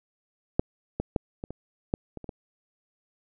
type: clicks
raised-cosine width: 2 ms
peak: -7 / -14 / -10 / -21 / -23 / -11 / -24 / -27 / -22 dBFS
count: 9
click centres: 0.595 / 1 / 1.162 / 1.439 / 1.506 / 1.939 / 2.173 / 2.243 / 2.292 s
effects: none